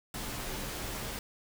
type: noise with comb filter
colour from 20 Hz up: pink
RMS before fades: -38 dBFS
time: 0.14-1.19 s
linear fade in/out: 2 ms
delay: 12 ms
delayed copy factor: -0.5
effects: none